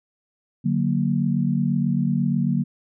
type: chord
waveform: sine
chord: D augmented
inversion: none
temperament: equal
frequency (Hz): 146.83 / 185 / 233.1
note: D3 / F#3 / A#3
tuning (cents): 0 / 0 / 0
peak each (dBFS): -23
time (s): 0.64-2.64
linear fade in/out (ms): 20
effects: none